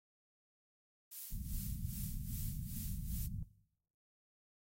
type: noise with tremolo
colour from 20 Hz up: violet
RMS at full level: -45 dBFS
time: 1.11-3.27 s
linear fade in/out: 10 ms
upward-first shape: sine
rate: 2.5 Hz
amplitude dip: 75%
type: low-pass noise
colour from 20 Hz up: pink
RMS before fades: -42 dBFS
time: 1.32-3.43 s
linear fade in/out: 5 ms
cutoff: 200 Hz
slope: 48 dB/octave
effects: noise-tail reverb RT60 0.8 s tail -20 dB re dry + AAC 48 kbps